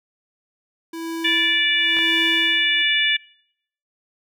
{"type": "tone with tremolo", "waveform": "square", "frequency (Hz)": 329.6, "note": "E4", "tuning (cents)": 0, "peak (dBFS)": -26, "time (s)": [0.93, 2.82], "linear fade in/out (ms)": 5, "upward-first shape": "sine", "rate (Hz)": 0.98, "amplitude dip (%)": 90}
{"type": "harmonic tone", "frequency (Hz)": 583, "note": "D5", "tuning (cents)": -13, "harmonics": [3, 4, 5, 6], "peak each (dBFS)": [-22, -22, -22, -22], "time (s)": [1.24, 3.17], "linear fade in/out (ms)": 10}
{"type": "clicks", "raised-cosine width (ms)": 0.3, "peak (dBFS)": -16, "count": 2, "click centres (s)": [1.968, 1.988]}
{"effects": ["noise-tail reverb RT60 0.7 s tail -24 dB re dry"]}